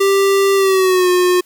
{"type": "tone with pitch glide", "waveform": "square", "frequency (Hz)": [393.2, 360.6], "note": ["G4", "F#4"], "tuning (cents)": [5, -45], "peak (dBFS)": -11, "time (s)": [0, 1.41], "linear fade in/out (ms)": 10, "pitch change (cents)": -150, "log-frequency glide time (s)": [0.55, 1.09], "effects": ["white hiss -52 dBFS RMS until 1.45 s"]}